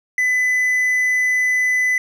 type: tone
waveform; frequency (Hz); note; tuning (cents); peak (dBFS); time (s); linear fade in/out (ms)
triangle; 2004; B6; +25; -13; 0.18-1.98; 2
effects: none